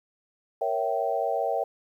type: chord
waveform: sine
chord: A# diminished seventh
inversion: none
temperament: equal with one note detuned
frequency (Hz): 466.2 / 554.4 / 659.3 / 774.1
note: A#4 / C#5 / E5 / G5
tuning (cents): 0 / 0 / 0 / -22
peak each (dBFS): -31 / -30 / -29 / -29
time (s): 0.61-1.64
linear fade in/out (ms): 5
effects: 10-bit